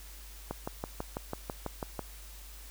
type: click train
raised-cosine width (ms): 1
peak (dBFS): -20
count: 10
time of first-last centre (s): 0.51-1.993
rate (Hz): 6.07
effects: added 50 Hz sine -47 dBFS peak until 2.7 s + white hiss -52 dBFS RMS until 2.7 s